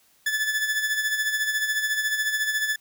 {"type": "tone with tremolo", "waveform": "40% pulse", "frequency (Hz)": 1735, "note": "A6", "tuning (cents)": -25, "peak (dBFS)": -20, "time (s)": [0.26, 2.76], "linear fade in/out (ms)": 5, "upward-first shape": "sine", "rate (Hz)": 14, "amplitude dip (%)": 55, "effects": ["white hiss -61 dBFS RMS until 2.8 s"]}